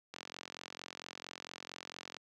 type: click train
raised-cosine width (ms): 0.2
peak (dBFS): -26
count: 91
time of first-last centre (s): 0.14-2.167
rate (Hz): 44.4
effects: high-pass 200 Hz 12 dB/octave